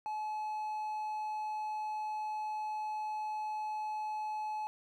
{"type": "tone", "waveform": "triangle", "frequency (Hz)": 856, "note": "A5", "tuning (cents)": -48, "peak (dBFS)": -33, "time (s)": [0.06, 4.67], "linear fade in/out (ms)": 0, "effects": []}